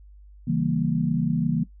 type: chord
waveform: sine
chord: C# diminished seventh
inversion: none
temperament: equal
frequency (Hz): 138.59 / 164.81 / 196 / 233.1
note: C#3 / E3 / G3 / Bb3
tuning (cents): 0 / 0 / 0 / 0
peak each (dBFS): -28 / -24 / -30 / -25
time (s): 0.47-1.64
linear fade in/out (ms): 10
effects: noise-tail reverb RT60 0.1 s tail -18 dB re dry + added 50 Hz sine -45 dBFS peak until 1.8 s